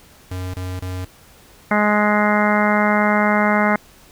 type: tone bursts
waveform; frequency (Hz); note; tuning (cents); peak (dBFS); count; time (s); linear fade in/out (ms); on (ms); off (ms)
square; 91.8; F#2; -13; -25; 3; 0.31-1.05; 5; 230; 25
type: harmonic tone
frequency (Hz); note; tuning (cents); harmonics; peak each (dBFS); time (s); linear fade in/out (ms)
209.2; G#3; +13; 1 / 2 / 3 / 4 / 5 / 6 / 7 / 8 / 9 / 10; -18 / -27 / -21 / -22 / -25 / -24 / -24 / -29 / -27 / -24; 1.71-3.76; 2
effects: pink hiss -48 dBFS RMS until 4.11 s